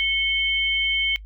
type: tone pair together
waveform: sine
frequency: 2200 / 3111 Hz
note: C#7 / G7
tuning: -14 / -14 cents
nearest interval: tritone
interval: 600 cents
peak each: -22 dBFS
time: 0-1.16 s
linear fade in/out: 0 ms
effects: noise-tail reverb RT60 0.1 s tail -21 dB re dry + added 51 Hz sine -37 dBFS peak until 1.25 s